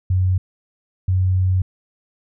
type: tone pair in turn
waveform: sine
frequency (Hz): 92.5 / 92.83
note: F#2 / F#2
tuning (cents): 0 / +6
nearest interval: unison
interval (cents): 6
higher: second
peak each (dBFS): -14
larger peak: neither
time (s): 0.1-0.38 / 1.08-1.62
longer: second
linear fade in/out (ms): 5
effects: none